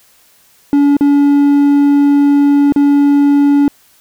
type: tone with dropouts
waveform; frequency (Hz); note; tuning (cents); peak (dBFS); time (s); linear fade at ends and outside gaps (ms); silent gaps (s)
triangle; 285.1; C#4; +49; -4; 0.73-3.68; 1; 0.968-1.009 / 2.723-2.761
effects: white hiss -49 dBFS RMS until 4 s